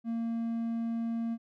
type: tone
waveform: triangle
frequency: 230 Hz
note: A#3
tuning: 23 cents flat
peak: -28 dBFS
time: 0.04-1.38 s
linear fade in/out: 50 ms
effects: none